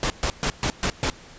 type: noise bursts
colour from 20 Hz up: pink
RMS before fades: -23 dBFS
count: 6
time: 0.03-1.1 s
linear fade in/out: 0 ms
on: 70 ms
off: 130 ms
effects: pink hiss -46 dBFS RMS until 1.38 s + resampled to 16000 Hz